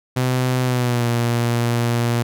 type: tone with pitch glide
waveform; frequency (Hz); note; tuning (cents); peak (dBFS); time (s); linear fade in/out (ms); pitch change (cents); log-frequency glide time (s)
sawtooth; 127.2 to 118.68; C3 to A#2; -48 to +31; -13; 0.16-2.23; 10; -121; 0.63-1.07
effects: none